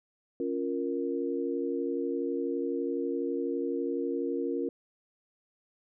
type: chord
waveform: sine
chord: Bb minor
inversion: first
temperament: equal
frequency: 277.2 / 349.2 / 466.2 Hz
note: Db4 / F4 / Bb4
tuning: 0 / 0 / 0 cents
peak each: -33 dBFS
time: 0.4-4.69 s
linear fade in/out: 2 ms
effects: none